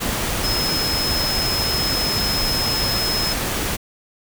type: tone in noise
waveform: sine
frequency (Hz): 5160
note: E8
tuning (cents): -38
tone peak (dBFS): -21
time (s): 0.43-3.34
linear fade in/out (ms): 20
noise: pink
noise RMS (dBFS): -23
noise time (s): 0-3.77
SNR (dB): -1
effects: none